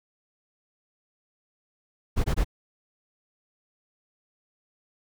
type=noise bursts; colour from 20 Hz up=brown; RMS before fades=-22 dBFS; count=3; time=2.16-2.446 s; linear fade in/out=20 ms; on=82 ms; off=20 ms; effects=none